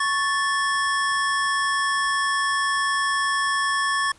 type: tone pair together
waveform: square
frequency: 1105.6 / 1755 Hz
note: C#6 / A6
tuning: -5 / -5 cents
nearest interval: minor sixth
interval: 800 cents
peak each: -24 dBFS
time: 0-4.12 s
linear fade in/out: 5 ms
effects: pink hiss -53 dBFS RMS until 4.18 s + resampled to 24000 Hz